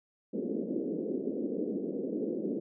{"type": "band-pass noise", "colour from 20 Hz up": "pink", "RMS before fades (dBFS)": -34, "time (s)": [0.33, 2.6], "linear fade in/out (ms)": 10, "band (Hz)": [200, 490], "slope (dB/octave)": 48, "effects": []}